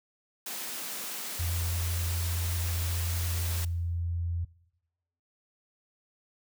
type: high-pass noise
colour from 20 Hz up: white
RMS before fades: -37 dBFS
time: 0.46-3.65 s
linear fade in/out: 5 ms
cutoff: 160 Hz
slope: 48 dB/octave
type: tone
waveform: sine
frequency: 85.4 Hz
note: F2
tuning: 38 cents flat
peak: -28 dBFS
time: 1.39-4.45 s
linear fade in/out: 10 ms
effects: noise-tail reverb RT60 0.9 s tail -22 dB re dry